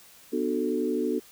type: chord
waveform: sine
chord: B minor seventh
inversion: none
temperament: equal with one note detuned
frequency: 246.9 / 299.1 / 370 / 440 Hz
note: B3 / D4 / F#4 / A4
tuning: 0 / +32 / 0 / 0 cents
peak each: -30 dBFS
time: 0.32-1.2 s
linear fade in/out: 20 ms
effects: white hiss -53 dBFS RMS until 1.31 s